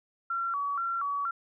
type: tone with vibrato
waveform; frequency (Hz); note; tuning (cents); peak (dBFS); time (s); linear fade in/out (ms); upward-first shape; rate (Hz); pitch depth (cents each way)
sine; 1244.5; D#6; 0; -28; 0.3-1.31; 5; square; 2.1; 160
effects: none